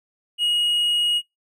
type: tone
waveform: triangle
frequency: 2886 Hz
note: F#7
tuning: 44 cents flat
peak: -16 dBFS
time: 0.38-1.22 s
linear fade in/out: 50 ms
effects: noise-tail reverb RT60 0.2 s tail -25 dB re dry